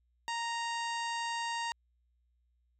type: harmonic tone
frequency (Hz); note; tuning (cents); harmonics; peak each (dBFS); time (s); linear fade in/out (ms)
931; A#5; -2; 1 / 2 / 3 / 4 / 5 / 6 / 7 / 8 / 9; -35 / -40 / -43 / -47 / -46 / -53 / -51 / -51 / -55; 0.28-1.72; 0
effects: added 60 Hz sine -70 dBFS peak until 2.79 s